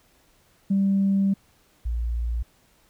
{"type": "tone pair in turn", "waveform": "sine", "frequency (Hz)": [196, 58.27], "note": ["G3", "A#1"], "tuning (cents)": [0, 0], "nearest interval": "octave + major sixth", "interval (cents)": 2100, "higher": "first", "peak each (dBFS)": [-17, -23], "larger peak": "first", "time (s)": [[0.7, 1.34], [1.85, 2.43]], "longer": "first", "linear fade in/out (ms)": 10, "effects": ["tanh soft clip ceiling -14 dBFS", "pink hiss -61 dBFS RMS until 2.89 s"]}